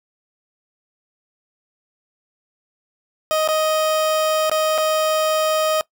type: tone with dropouts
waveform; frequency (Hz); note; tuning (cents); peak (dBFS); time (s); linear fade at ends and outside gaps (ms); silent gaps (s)
30% pulse; 625; D#5; +8; -14; 3.31-5.81; 0; 3.476-3.487 / 4.497-4.515 / 4.779-4.783
effects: noise-tail reverb RT60 0.1 s tail -21 dB re dry